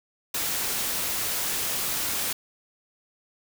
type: noise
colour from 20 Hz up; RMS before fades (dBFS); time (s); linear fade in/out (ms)
white; -28; 0.34-2.33; 5
effects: none